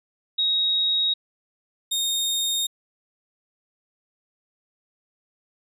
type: tone pair in turn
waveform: sine / sawtooth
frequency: 3782 / 3693 Hz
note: A#7 / A#7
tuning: +24 / -17 cents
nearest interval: unison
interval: 41 cents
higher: first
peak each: -19 dBFS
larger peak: neither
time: 0.38-1.14 / 1.91-2.67 s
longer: neither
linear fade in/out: 10 ms
effects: resampled to 32000 Hz